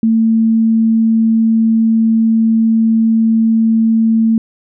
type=tone; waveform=sine; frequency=224.4 Hz; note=A3; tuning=34 cents sharp; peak=-8 dBFS; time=0.03-4.38 s; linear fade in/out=2 ms; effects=none